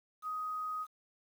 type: tone with quantisation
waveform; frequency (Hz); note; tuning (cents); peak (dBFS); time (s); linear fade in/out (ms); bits
sine; 1253; D#6; +12; -35; 0.22-0.87; 50; 10
effects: none